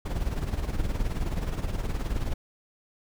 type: noise with tremolo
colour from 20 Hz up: brown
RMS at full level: -26 dBFS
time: 0.05-2.34 s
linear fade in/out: 10 ms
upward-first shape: sine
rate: 19 Hz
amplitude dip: 65%
effects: none